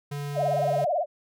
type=tone; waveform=square; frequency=143.8 Hz; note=D3; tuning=36 cents flat; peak=-31 dBFS; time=0.11-0.85 s; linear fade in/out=10 ms
type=tone with vibrato; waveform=sine; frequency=650 Hz; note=E5; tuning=24 cents flat; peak=-22 dBFS; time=0.34-1.06 s; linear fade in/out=50 ms; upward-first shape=sine; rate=18 Hz; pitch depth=200 cents each way
effects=none